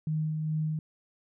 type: tone with tremolo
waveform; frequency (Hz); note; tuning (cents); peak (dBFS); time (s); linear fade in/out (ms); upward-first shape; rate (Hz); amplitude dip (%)
sine; 155.56; D#3; 0; -26; 0.07-0.79; 2; sine; 2.4; 30
effects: none